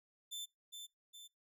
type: tone with echo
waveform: sawtooth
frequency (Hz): 3540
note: A7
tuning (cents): +10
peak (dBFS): -39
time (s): 0.31-0.46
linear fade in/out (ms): 20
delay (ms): 410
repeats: 2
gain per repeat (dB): -5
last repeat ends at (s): 1.28
effects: noise-tail reverb RT60 0.2 s tail -24 dB re dry